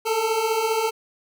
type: beating tone pair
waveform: 25% pulse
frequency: 433.5 / 448.5 Hz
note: A4 / A4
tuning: -26 / +33 cents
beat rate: 15 Hz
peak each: -23 / -18 dBFS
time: 0.05-0.91 s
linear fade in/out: 20 ms
effects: none